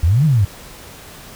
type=exponential two-way sweep; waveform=sine; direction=up then down; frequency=73.42 to 162.8 to 91.6 Hz; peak=-10 dBFS; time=0.03-0.45 s; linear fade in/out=5 ms; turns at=0.25 s; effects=pink hiss -38 dBFS RMS until 1.35 s